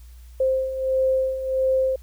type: beating tone pair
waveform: sine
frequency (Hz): 523.3 / 524.8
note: C5 / C5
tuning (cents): 0 / +5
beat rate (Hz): 1.5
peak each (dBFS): -26 / -20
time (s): 0.4-1.96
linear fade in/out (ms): 5
effects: added 60 Hz sine -41 dBFS peak until 2.02 s + white hiss -58 dBFS RMS until 2.02 s